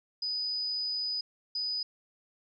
sine tone bursts at uneven times, 4978 Hz, D#8, in tune, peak -30 dBFS, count 2, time 0.22-1.21 / 1.55-1.83 s, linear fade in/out 5 ms, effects none

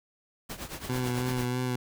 pink noise with tremolo, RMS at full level -36 dBFS, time 0.49-1.46 s, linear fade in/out 10 ms, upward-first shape triangle, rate 9 Hz, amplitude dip 85%
20% pulse tone with vibrato, 125.1 Hz, B2, 23 cents sharp, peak -23 dBFS, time 0.89-1.76 s, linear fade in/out 5 ms, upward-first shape sine, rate 3.1 Hz, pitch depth 25 cents each way
effects none

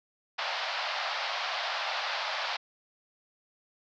pink band-pass noise, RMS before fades -33 dBFS, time 0.38-2.57 s, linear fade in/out 10 ms, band 620 to 5000 Hz, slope 48 dB/octave, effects none

